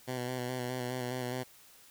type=tone with vibrato; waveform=10% pulse; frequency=125.5 Hz; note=B2; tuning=28 cents sharp; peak=-26 dBFS; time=0.07-1.44 s; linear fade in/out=20 ms; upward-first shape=square; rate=4.8 Hz; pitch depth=27 cents each way; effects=white hiss -58 dBFS RMS until 1.9 s